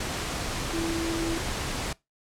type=tone in noise; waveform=sine; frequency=331.2 Hz; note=E4; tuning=8 cents sharp; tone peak=-28 dBFS; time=0.73-1.38 s; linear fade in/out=5 ms; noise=pink; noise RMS=-31 dBFS; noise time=0-1.93 s; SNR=0 dB; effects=noise-tail reverb RT60 0.2 s tail -22 dB re dry + low-pass 9000 Hz 12 dB/octave